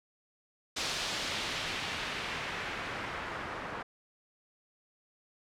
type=noise with low-pass filter sweep; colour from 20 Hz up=white; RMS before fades=-37 dBFS; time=0.76-3.83 s; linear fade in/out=10 ms; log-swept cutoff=4900 to 1300 Hz; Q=1.1; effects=none